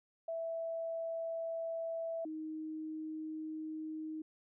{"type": "tone pair in turn", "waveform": "sine", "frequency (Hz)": [659.3, 313.1], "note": ["E5", "D#4"], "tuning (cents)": [0, 11], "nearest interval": "octave + minor second", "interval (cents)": 1289, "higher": "first", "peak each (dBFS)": [-36, -39], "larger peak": "first", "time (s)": [[0.28, 2.25], [2.25, 4.22]], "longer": "neither", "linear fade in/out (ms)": 5, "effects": []}